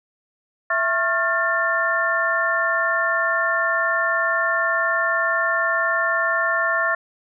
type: tone cluster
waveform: sine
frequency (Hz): 663 / 1087 / 1389 / 1781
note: E5 / C#6 / F6 / A6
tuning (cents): +10 / -34 / -10 / +21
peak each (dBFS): -25 / -25 / -24 / -21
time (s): 0.7-6.95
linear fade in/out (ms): 5
effects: none